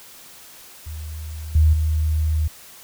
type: tone with level steps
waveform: sine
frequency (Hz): 77.78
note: D#2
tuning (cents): 0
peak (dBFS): -29 / -11 / -17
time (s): 0.86-2.48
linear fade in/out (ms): 10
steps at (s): 1.55 / 1.73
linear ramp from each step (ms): 5
effects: white hiss -44 dBFS RMS until 2.83 s